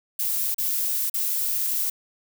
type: noise with dropouts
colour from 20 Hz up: violet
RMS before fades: -25 dBFS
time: 0.19-1.9 s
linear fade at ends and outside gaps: 5 ms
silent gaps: 0.545-0.582 / 1.098-1.14 s
effects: none